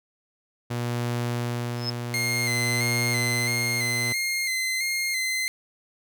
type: tone with tremolo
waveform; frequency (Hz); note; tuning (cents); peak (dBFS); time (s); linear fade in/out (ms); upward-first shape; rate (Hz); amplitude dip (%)
sawtooth; 120; B2; -49; -21; 0.7-4.13; 10; sine; 0.55; 40
type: tone with exponential growth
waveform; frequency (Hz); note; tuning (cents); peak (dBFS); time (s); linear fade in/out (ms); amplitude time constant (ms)
sine; 5180; E8; -31; -23; 1.72-1.9; 5; 37
type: tone with vibrato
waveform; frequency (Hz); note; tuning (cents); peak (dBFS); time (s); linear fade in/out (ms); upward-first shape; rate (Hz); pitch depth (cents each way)
sawtooth; 2093; C7; 0; -21; 2.14-5.48; 0; square; 1.5; 30
effects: none